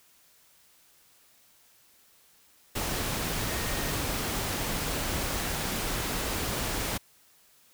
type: tone in noise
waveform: sine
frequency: 1858 Hz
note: A#6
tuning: 6 cents flat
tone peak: -42 dBFS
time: 3.49-3.92 s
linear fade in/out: 10 ms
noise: pink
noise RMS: -31 dBFS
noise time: 2.75-6.98 s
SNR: -14 dB
effects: white hiss -61 dBFS RMS until 7.73 s